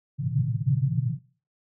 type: band-pass noise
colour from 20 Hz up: pink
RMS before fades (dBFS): -25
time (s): 0.18-1.19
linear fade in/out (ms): 50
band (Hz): 110 to 160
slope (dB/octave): 96
effects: noise-tail reverb RT60 0.4 s tail -19 dB re dry